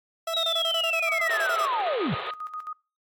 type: tone bursts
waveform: 30% pulse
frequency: 659.3 Hz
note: E5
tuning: in tune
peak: -24 dBFS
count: 15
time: 0.27-1.657 s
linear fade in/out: 5 ms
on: 71 ms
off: 23 ms
type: linear sweep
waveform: sine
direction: down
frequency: 3900 to 103.83 Hz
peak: -24 dBFS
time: 0.33-2.15 s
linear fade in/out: 10 ms
type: tone with tremolo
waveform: sine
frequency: 1244.5 Hz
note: D#6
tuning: in tune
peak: -31 dBFS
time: 1.07-2.73 s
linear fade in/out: 5 ms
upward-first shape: square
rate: 7.5 Hz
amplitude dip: 70%
type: band-pass noise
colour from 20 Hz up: pink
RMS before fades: -35 dBFS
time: 1.29-2.31 s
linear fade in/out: 5 ms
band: 380 to 4000 Hz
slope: 96 dB/octave
effects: noise-tail reverb RT60 0.3 s tail -23 dB re dry + AAC 64 kbps